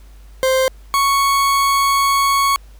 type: tone pair in turn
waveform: 40% pulse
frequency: 523.3 / 1108.8 Hz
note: C5 / C#6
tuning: 0 / 0 cents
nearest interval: octave + minor second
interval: 1300 cents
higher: second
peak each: -12 dBFS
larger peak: neither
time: 0.43-0.68 / 0.94-2.56 s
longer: second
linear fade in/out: 0 ms
effects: added 50 Hz sine -38 dBFS peak until 2.79 s + pink hiss -53 dBFS RMS until 2.79 s